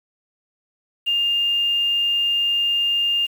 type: tone with quantisation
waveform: sine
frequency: 2809 Hz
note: F7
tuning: 9 cents sharp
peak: -17 dBFS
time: 1.06-3.27 s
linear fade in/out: 20 ms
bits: 7
effects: none